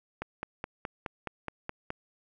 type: click train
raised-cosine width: 0.5 ms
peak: -19 dBFS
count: 9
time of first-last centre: 0.22-1.904 s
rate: 4.75 Hz
effects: none